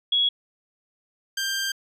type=tone pair in turn; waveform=sine / 15% pulse; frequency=3342 / 1582.7 Hz; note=G#7 / G6; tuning=+10 / +16 cents; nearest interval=octave + minor second; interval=1294 cents; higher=first; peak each=-18 dBFS; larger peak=neither; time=0.12-0.29 / 1.37-1.72 s; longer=second; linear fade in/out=5 ms; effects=resampled to 32000 Hz